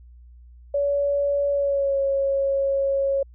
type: tone with pitch glide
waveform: sine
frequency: 568 to 549.3 Hz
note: C#5 to C#5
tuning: +42 to -16 cents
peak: -19 dBFS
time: 0.74-3.23 s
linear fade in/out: 5 ms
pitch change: -58 cents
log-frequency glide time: 1.5-1.99 s
effects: added 60 Hz sine -44 dBFS peak until 3.34 s